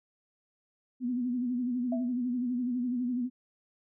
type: tone with vibrato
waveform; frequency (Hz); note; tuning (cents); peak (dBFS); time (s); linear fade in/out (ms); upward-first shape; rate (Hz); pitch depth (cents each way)
sine; 246.9; B3; 0; -28; 1-3.3; 50; sine; 12; 65
type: tone with exponential decay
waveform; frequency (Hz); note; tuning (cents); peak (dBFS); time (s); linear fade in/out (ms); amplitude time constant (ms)
sine; 659.3; E5; 0; -30; 1.92-2.14; 5; 47
effects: none